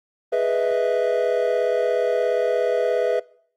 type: chord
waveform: triangle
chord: E major seventh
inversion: first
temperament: equal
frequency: 415.3 / 493.9 / 622.3 / 659.3 Hz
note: G#4 / B4 / D#5 / E5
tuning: 0 / 0 / 0 / 0 cents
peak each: -23 / -19 / -25 / -21 dBFS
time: 0.32-3.2 s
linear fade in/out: 10 ms
effects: noise-tail reverb RT60 0.6 s tail -23 dB re dry + Opus 24 kbps